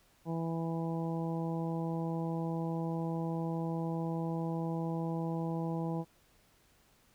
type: harmonic tone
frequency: 164.81 Hz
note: E3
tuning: in tune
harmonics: 1 / 2 / 3 / 4 / 5 / 6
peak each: -34 / -39 / -42 / -46 / -44 / -48 dBFS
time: 0.25-6.05 s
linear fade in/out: 50 ms
effects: pink hiss -67 dBFS RMS until 7.14 s